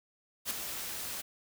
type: noise with ADSR envelope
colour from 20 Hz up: white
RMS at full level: -31 dBFS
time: 0.45-1.22 s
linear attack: 57 ms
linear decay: 5 ms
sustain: -8 dB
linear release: 14 ms
effects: none